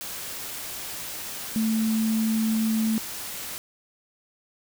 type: tone in noise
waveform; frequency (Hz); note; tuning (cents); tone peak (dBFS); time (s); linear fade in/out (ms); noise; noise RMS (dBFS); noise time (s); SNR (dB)
sine; 221.3; A3; +10; -21; 1.56-2.98; 0; white; -35; 0.01-3.58; +11
effects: none

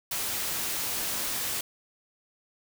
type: noise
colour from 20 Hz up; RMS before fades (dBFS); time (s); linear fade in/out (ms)
white; -31; 0.11-1.61; 5
effects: none

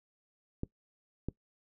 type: clicks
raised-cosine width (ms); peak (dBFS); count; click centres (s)
3; -21; 2; 0.634 / 1.286
effects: noise-tail reverb RT60 0.1 s tail -21 dB re dry

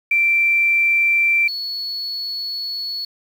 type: tone pair in turn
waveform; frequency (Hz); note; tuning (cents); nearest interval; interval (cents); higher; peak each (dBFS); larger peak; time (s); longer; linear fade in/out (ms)
sine; 2349 / 4394; D7 / C#8; 0 / -16; major seventh; 1084; second; -13 / -23; first; 0.11-1.48 / 1.48-3.05; second; 5
effects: 7-bit

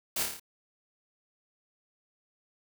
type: noise with echo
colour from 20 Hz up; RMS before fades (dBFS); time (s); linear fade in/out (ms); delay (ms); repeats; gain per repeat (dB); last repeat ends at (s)
white; -31; 0.16-0.23; 5; 28; 6; -3; 0.398
effects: none

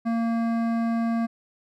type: tone with hard clipping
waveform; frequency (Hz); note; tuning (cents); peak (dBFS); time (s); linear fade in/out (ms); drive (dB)
sine; 230; A#3; -23; -24; 0.05-1.27; 20; 13
effects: none

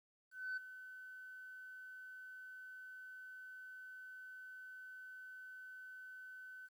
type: tone with ADSR envelope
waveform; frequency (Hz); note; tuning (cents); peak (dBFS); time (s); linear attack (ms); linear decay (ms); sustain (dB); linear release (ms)
sine; 1515; F#6; +40; -36; 0.31-6.69; 260; 12; -14; 38
effects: tanh soft clip ceiling -37 dBFS + 12-bit

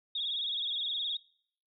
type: tone with vibrato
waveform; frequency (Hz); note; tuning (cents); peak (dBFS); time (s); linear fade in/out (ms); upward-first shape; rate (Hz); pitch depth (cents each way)
sine; 3520; A7; 0; -31; 0.15-1.17; 5; sine; 19; 120
effects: noise-tail reverb RT60 0.6 s tail -23 dB re dry

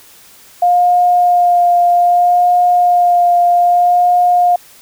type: tone with vibrato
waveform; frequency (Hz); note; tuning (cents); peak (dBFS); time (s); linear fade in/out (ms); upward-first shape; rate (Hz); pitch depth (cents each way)
sine; 707; F5; +21; -7; 0.62-4.56; 5; sine; 0.63; 14
effects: white hiss -42 dBFS RMS until 4.81 s

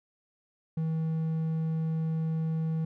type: tone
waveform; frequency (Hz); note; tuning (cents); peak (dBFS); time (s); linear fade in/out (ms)
triangle; 160.5; E3; -46; -25; 0.77-2.85; 5
effects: none

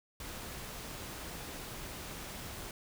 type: noise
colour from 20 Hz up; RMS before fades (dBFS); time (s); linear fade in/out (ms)
pink; -44; 0.2-2.71; 2
effects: none

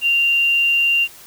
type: tone with quantisation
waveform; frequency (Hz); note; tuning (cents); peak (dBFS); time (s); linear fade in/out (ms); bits
sine; 2778; F7; -10; -13; 0.01-1.08; 50; 7
effects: white hiss -42 dBFS RMS until 1.26 s

